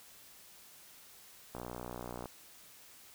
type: click train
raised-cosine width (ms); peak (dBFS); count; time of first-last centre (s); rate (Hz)
1; -28; 44; 1.55-2.257; 60.8
effects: white hiss -57 dBFS RMS until 3.14 s

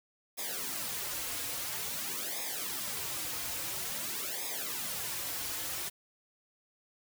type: noise with flanger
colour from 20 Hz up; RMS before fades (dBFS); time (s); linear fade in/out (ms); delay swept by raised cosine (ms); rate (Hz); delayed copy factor
white; -37; 0.37-5.9; 20; 0.68 to 5.18; 0.49; -0.95
effects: none

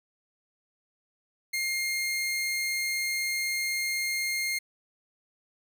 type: tone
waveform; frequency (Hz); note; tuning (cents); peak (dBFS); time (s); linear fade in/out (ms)
sawtooth; 2124; C7; +25; -24; 1.53-4.59; 10
effects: none

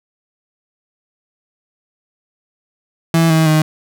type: tone with pitch steps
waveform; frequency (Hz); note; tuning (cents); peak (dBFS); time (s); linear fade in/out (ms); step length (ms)
35% pulse; 164.81 / 160.12 / 155.56; E3 / D#3 / D#3; 0 / +50 / 0; -8; 3.14-3.62; 2; 160
effects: none

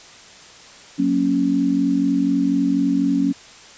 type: chord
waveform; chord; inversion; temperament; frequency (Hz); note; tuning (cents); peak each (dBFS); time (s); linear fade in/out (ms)
sine; F# major; none; equal; 185 / 233.1 / 277.2; F#3 / A#3 / C#4; 0 / 0 / 0; -23 / -23 / -17; 0.98-3.33; 20
effects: white hiss -43 dBFS RMS until 3.77 s + resampled to 16000 Hz

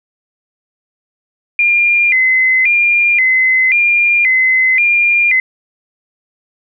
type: tone with vibrato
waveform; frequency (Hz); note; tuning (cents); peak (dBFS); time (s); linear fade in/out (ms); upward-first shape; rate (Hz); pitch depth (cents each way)
sine; 2217; C#7; 0; -8; 1.59-5.4; 2; square; 0.94; 140
effects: none

